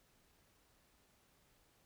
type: silence
effects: pink hiss -72 dBFS RMS until 1.85 s